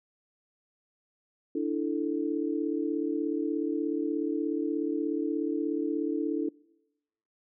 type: chord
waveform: sine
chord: D suspended second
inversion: none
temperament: just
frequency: 293.7 / 330.4 / 440.5 Hz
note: D4 / E4 / A4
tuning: 0 / +4 / +2 cents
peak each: -30 / -31 / -34 dBFS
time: 1.55-6.49 s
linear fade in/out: 5 ms
effects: noise-tail reverb RT60 1.0 s tail -25 dB re dry